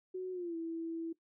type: tone with pitch glide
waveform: sine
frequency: 370 to 329.6 Hz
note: F#4 to E4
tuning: 0 to 0 cents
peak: -36 dBFS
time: 0.14-1.13 s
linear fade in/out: 10 ms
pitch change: -200 cents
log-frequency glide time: 0.32-0.56 s
effects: noise-tail reverb RT60 0.1 s tail -17 dB re dry